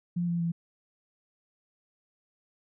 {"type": "tone with pitch steps", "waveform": "sine", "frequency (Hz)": [174.1, 171.31, 168.56], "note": ["F3", "F3", "E3"], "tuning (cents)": [-5, -33, 39], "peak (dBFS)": -26, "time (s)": [0.16, 0.52], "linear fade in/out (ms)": 10, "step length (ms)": 120, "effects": []}